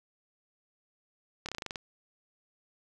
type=slowing click train; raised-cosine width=0.2 ms; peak=-19 dBFS; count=9; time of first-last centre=1.46-1.758 s; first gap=27 ms; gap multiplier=1.09; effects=none